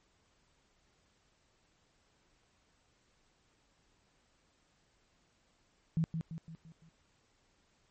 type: tone with echo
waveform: sine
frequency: 162.5 Hz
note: E3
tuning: 24 cents flat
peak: -27 dBFS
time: 5.97-6.04 s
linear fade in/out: 0 ms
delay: 170 ms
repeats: 5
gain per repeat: -6 dB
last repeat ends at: 6.89 s
effects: pink hiss -72 dBFS RMS until 7.9 s + MP3 32 kbps